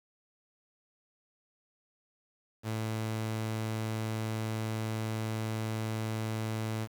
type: tone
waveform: sawtooth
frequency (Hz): 110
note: A2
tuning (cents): 0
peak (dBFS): -28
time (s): 2.63-6.88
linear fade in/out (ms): 50
effects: 9-bit